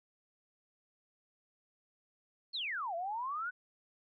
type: exponential two-way sweep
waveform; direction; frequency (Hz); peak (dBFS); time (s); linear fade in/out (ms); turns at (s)
sine; down then up; 4473 to 658 to 1517; -35; 2.53-3.51; 20; 2.95
effects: none